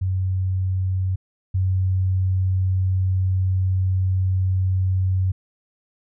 sine tone pair in turn, 93.6 / 93.6 Hz, F#2 / F#2, +20 / +20 cents, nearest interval unison, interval 0 cents, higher neither, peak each -19 / -17 dBFS, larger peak second, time 0.01-1.16 / 1.54-5.32 s, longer second, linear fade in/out 10 ms, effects none

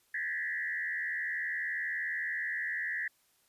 sine tone with frequency modulation, 1826 Hz, A#6, 36 cents flat, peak -32 dBFS, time 0.14-3.08 s, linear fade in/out 5 ms, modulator 80.5 Hz, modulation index 2, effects white hiss -70 dBFS RMS until 3.48 s + resampled to 32000 Hz

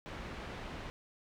pink low-pass noise, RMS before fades -44 dBFS, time 0.06-0.9 s, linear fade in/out 0 ms, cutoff 2900 Hz, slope 12 dB/octave, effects none

